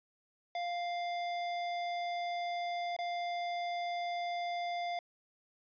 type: tone with dropouts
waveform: square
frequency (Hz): 698.5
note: F5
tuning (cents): 0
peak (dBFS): -35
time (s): 0.55-4.99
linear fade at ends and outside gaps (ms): 2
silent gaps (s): 2.965-2.988
effects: resampled to 11025 Hz

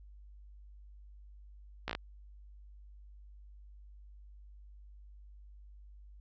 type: slowing click train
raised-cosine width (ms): 0.3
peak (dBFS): -19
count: 5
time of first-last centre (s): 1.88-1.951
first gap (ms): 15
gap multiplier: 1.11
effects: added 50 Hz sine -51 dBFS peak until 6.2 s + resampled to 16000 Hz

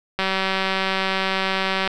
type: click train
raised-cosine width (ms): 0.3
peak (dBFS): -6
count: 323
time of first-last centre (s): 0.19-1.876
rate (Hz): 191
effects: none

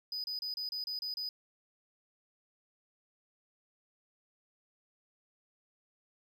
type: tone bursts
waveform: triangle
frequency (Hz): 4978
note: D#8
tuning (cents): 0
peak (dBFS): -34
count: 8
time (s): 0.12-1.29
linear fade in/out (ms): 2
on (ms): 120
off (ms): 30
effects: none

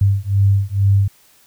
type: beating tone pair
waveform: sine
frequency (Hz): 98 / 100.2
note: G2 / G2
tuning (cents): 0 / +38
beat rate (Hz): 2.2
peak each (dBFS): -15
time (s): 0.01-1.08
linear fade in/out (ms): 5
effects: white hiss -52 dBFS RMS until 1.46 s

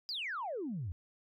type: exponential sweep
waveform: sine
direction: down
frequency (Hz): 5090 to 79.2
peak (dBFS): -35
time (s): 0.09-0.92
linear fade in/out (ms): 0
effects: tanh soft clip ceiling -31 dBFS

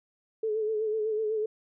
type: tone with vibrato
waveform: sine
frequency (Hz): 433.3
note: A4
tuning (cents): -27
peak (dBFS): -26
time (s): 0.43-1.46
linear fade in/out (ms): 5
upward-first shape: sine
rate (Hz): 8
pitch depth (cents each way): 47
effects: none

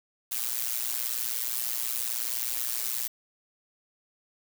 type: noise with amplitude modulation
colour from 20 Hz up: blue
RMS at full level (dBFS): -27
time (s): 0.31-3.08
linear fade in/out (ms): 10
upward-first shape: sine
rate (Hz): 119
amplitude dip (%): 90
effects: none

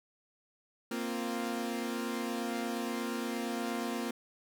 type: chord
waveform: sawtooth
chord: Bb suspended second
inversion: none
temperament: equal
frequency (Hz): 233.1 / 261.6 / 349.2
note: Bb3 / C4 / F4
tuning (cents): 0 / 0 / 0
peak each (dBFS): -32 / -35 / -36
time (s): 0.91-4.11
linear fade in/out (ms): 5
effects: none

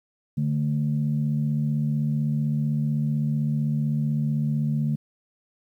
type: tone pair together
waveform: sine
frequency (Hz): 146.83 / 222.6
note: D3 / A3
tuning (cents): 0 / +20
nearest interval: perfect fifth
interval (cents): 720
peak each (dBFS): -22 / -26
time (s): 0.37-4.96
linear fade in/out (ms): 10
effects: tanh soft clip ceiling -14 dBFS + 10-bit

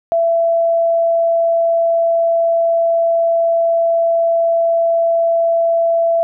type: tone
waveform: sine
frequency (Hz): 669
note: E5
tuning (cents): +25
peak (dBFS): -11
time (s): 0.12-6.23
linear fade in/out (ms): 0
effects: none

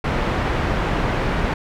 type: low-pass noise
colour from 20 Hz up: pink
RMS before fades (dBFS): -21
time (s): 0.04-1.54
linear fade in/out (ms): 5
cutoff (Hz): 2000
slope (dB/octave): 12
effects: none

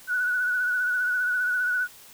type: tone with vibrato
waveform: sine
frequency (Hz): 1478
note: F#6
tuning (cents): -2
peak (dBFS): -22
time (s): 0.07-1.88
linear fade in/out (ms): 50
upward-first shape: triangle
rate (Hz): 15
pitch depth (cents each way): 44
effects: white hiss -49 dBFS RMS until 2.13 s

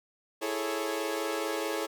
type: chord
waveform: sawtooth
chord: A major seventh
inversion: second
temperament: equal with one note detuned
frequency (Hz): 329.6 / 415.3 / 440 / 552.1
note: E4 / G#4 / A4 / C#5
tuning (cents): 0 / 0 / 0 / -7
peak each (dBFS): -32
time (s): 0.41-1.87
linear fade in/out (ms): 20
effects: none

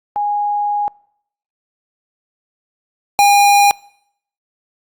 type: tone pair in turn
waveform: sine / square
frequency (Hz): 825 / 811.3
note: G#5 / G#5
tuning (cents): -12 / -41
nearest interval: unison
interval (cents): 29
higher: first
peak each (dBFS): -15 / -8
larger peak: second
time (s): 0.16-0.88 / 3.19-3.71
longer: first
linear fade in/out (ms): 0
effects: noise-tail reverb RT60 0.7 s tail -25 dB re dry + Opus 48 kbps

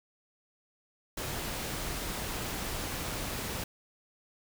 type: noise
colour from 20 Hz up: pink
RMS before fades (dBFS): -36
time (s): 1.17-3.64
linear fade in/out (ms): 5
effects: none

